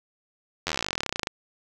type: slowing click train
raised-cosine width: 0.2 ms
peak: -9 dBFS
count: 28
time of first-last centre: 0.67-1.271 s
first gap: 11 ms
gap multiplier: 1.05
effects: none